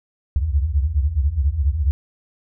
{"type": "tone cluster", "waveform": "sine", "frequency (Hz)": [66.2, 70.8, 80.6], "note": ["C2", "C#2", "E2"], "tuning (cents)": [21, 37, -38], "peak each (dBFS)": -21, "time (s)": [0.36, 1.91], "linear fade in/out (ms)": 0, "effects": []}